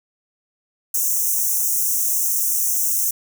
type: high-pass noise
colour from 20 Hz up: white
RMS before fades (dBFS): -20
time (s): 0.94-3.11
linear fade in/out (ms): 5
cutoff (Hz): 5700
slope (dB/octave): 96
effects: none